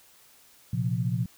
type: chord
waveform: sine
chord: Bb suspended second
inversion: none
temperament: just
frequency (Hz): 116.54 / 131.11 / 174.81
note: Bb2 / C3 / F3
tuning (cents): 0 / +4 / +2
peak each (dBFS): -28 / -29 / -30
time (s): 0.73-1.26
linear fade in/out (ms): 5
effects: white hiss -57 dBFS RMS until 1.37 s